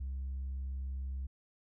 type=tone with tanh clipping; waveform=triangle; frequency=66.6 Hz; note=C2; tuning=31 cents sharp; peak=-36 dBFS; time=0-1.27 s; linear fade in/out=10 ms; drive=6 dB; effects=none